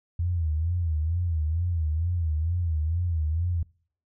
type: tone with vibrato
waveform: sine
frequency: 82.41 Hz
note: E2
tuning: in tune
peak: -23 dBFS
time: 0.19-3.63 s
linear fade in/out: 5 ms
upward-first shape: sine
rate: 2.2 Hz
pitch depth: 130 cents each way
effects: noise-tail reverb RT60 0.5 s tail -24 dB re dry